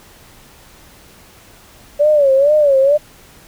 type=tone with vibrato; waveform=sine; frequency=570 Hz; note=C#5; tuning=48 cents sharp; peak=-8 dBFS; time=1.99-2.98 s; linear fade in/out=20 ms; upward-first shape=sine; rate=2.2 Hz; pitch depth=120 cents each way; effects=pink hiss -44 dBFS RMS until 3.47 s